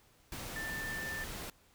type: tone in noise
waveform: sine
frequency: 1778 Hz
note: A6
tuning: 18 cents sharp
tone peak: -38 dBFS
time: 0.56-1.24 s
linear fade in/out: 2 ms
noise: pink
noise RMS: -43 dBFS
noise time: 0.32-1.5 s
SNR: +2 dB
effects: pink hiss -66 dBFS RMS until 1.74 s